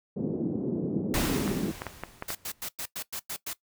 pink band-pass noise, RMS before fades -30 dBFS, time 0.16-1.72 s, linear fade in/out 10 ms, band 160 to 390 Hz, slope 24 dB/octave
pink noise with exponential decay, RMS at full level -27 dBFS, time 1.14-2.62 s, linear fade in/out 0 ms, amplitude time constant 320 ms
clicks, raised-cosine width 0.5 ms, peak -18 dBFS, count 6, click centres 1.478 / 1.819 / 1.867 / 2.036 / 2.224 / 2.304 s
white noise bursts, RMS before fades -35 dBFS, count 8, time 2.28-3.533 s, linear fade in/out 5 ms, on 70 ms, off 99 ms
effects noise-tail reverb RT60 0.1 s tail -18 dB re dry

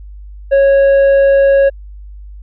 triangle tone with tanh clipping, 551 Hz, C#5, 11 cents flat, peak -7 dBFS, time 0.51-1.7 s, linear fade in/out 20 ms, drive 10 dB, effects added 50 Hz sine -29 dBFS peak until 2.42 s

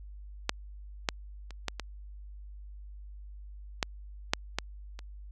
clicks, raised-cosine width 0.2 ms, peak -8 / -8 / -28 / -13 / -17 / -9 / -6 / -11 / -26 dBFS, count 9, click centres 0.494 / 1.088 / 1.507 / 1.683 / 1.797 / 3.828 / 4.335 / 4.586 / 4.991 s, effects added 50 Hz sine -43 dBFS peak until 5.31 s

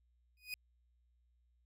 30% pulse tone with exponential growth, 2489 Hz, D#7, in tune, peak -34 dBFS, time 0.37-0.54 s, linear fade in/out 1 ms, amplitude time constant 36 ms, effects added 60 Hz sine -70 dBFS peak until 1.65 s

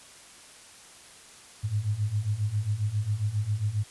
sine beating tone pair, 100.8 / 108.2 Hz, G2 / A2, +49 / -29 cents, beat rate 7.4 Hz, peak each -30 / -27 dBFS, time 1.63-3.84 s, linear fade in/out 20 ms, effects white hiss -50 dBFS RMS until 3.9 s + resampled to 24000 Hz

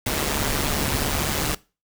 pink noise with amplitude modulation, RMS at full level -21 dBFS, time 0.06-1.55 s, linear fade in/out 5 ms, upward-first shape sine, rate 145 Hz, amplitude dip 65%, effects noise-tail reverb RT60 0.3 s tail -21 dB re dry

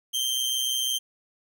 sawtooth tone with amplitude modulation, 3146 Hz, G7, 6 cents sharp, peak -19 dBFS, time 0.13-0.99 s, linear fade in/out 20 ms, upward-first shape sine, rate 126 Hz, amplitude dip 50%, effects none

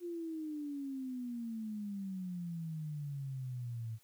sine exponential sweep, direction down, 353.3 to 110 Hz, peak -38 dBFS, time 0-3.99 s, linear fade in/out 50 ms, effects white hiss -69 dBFS RMS until 4.03 s

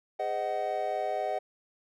triangle chord, Ab dominant seventh, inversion none, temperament just, 415.3 / 519.1 / 623 / 747.5 Hz, Ab4 / C5 / Eb5 / Gb5, 0 / -14 / +2 / +17 cents, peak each -36 / -36 / -31 / -30 dBFS, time 0.19-1.39 s, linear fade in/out 10 ms, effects none

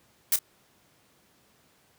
blue noise with echo, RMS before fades -22 dBFS, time 0.32-0.36 s, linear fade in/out 2 ms, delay 30 ms, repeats 1, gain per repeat -13 dB, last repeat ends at 0.39 s, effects pink hiss -63 dBFS RMS until 1.98 s + high-pass 100 Hz 12 dB/octave

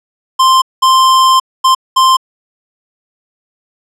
square tone bursts at uneven times, 1046.5 Hz, C6, in tune, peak -6 dBFS, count 4, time 0.39-0.62 / 0.82-1.4 / 1.64-1.75 / 1.96-2.17 s, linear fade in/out 10 ms, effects low-pass 9000 Hz 12 dB/octave

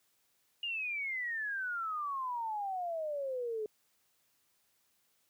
sine exponential sweep, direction down, 2867 to 420 Hz, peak -34 dBFS, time 0.63-3.66 s, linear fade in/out 2 ms, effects white hiss -74 dBFS RMS until 5.29 s + high-pass 60 Hz 12 dB/octave

